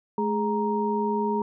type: tone cluster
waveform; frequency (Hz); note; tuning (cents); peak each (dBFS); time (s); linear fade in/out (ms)
sine; 213.8 / 414.6 / 935; A3 / G#4 / A#5; -49 / -3 / +5; -27; 0.18-1.42; 2
effects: none